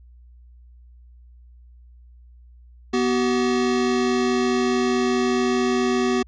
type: tone pair together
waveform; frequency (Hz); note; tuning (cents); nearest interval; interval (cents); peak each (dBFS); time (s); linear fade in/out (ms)
square; 245.5 / 379.4; B3 / F#4; -10 / +43; minor sixth; 753; -22; 2.93-6.23; 10
effects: added 60 Hz sine -45 dBFS peak until 6.27 s + resampled to 16000 Hz